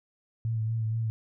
sine tone with vibrato, 111.9 Hz, A2, 30 cents sharp, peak -26 dBFS, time 0.45-1.1 s, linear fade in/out 0 ms, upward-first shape sine, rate 4.2 Hz, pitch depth 35 cents each way, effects none

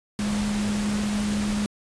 sine tone in noise, 207.7 Hz, G#3, in tune, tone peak -23 dBFS, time 0.19-1.66 s, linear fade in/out 0 ms, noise pink, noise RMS -32 dBFS, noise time 0.19-1.66 s, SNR +6 dB, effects resampled to 22050 Hz

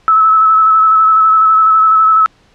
sine tone with vibrato, 1300 Hz, E6, 24 cents flat, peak -5 dBFS, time 0.08-2.26 s, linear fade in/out 0 ms, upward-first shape square, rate 12 Hz, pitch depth 18 cents each way, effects pink hiss -50 dBFS RMS until 2.54 s + low-pass 5000 Hz 12 dB/octave

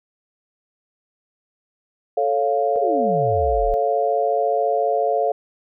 sine chord, A augmented, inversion none, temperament equal, 440 / 554.4 / 698.5 Hz, A4 / C#5 / E#5, 0 / 0 / 0 cents, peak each -22 / -22 / -20 dBFS, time 2.17-5.32 s, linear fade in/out 5 ms
sine exponential sweep, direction down, 493.8 to 33.32 Hz, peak -23 dBFS, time 2.76-3.74 s, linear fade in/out 0 ms
effects none

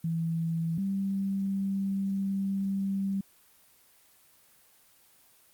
sine tone pair in turn, 164.81 / 195.37 Hz, E3 / G3, 0 / -6 cents, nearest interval minor third, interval 294 cents, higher second, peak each -27 dBFS, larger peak neither, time 0.04-0.78 / 0.78-3.21 s, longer second, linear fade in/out 5 ms, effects white hiss -61 dBFS RMS until 5.53 s + Opus 24 kbps

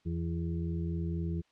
harmonic tone with a mistuned harmonic, 84 Hz, E2, 33 cents sharp, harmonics 1 / 2 / 4 / 5, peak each -34 / -34 / -41 / -48 dBFS, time 0.05-1.42 s, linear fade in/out 20 ms, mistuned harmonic 5, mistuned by -21 cents, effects white hiss -70 dBFS RMS until 1.51 s + low-pass 4000 Hz 12 dB/octave

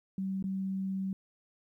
sine tone with dropouts, 191.7 Hz, G3, 38 cents flat, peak -31 dBFS, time 0.18-1.13 s, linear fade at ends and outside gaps 2 ms, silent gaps 0.426-0.44 s, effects 12-bit

